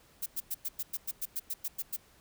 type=noise bursts; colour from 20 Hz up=violet; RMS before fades=-34 dBFS; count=13; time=0.22-1.966 s; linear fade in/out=10 ms; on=42 ms; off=100 ms; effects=pink hiss -62 dBFS RMS until 2.2 s